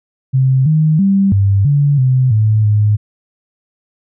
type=tone with pitch steps; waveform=sine; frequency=131.8 / 155.8 / 195.9 / 98.9 / 143.3 / 129.1 / 108.1 / 105.2 Hz; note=C3 / D#3 / G3 / G2 / D3 / C3 / A2 / G#2; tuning=+13 / +3 / -1 / +16 / -42 / -23 / -30 / +23 cents; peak=-8 dBFS; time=0.33-2.97 s; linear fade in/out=20 ms; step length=330 ms; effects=none